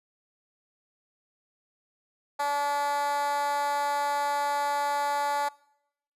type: tone with high-pass filter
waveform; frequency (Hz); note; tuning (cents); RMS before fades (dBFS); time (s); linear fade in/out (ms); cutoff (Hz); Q
10% pulse; 287.4; D4; -37; -28; 2.39-5.49; 10; 750; 7.8
effects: noise-tail reverb RT60 0.8 s tail -24 dB re dry + resampled to 32000 Hz